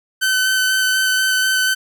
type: tone with vibrato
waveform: sawtooth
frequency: 1524 Hz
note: G6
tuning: 49 cents flat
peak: -11 dBFS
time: 0.21-1.75 s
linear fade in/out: 20 ms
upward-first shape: square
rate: 4.1 Hz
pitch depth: 9 cents each way
effects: none